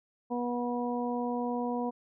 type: harmonic tone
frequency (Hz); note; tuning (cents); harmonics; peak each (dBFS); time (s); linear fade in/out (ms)
242.8; B3; -29; 1 / 2 / 3 / 4; -32 / -35 / -37 / -38; 0.3-1.91; 20
effects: none